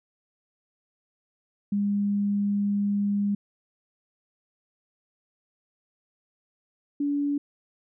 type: tone pair in turn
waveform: sine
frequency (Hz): 202.8 / 286.8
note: G#3 / D4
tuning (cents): -41 / -41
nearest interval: tritone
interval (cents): 600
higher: second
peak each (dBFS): -22 / -23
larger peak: first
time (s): 1.72-3.35 / 7-7.38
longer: first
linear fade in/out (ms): 5
effects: none